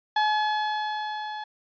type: tone with level ramp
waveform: 35% pulse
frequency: 852 Hz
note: G#5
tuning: 44 cents sharp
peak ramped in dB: -18 to -31 dBFS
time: 0.16-1.44 s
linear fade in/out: 5 ms
effects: resampled to 11025 Hz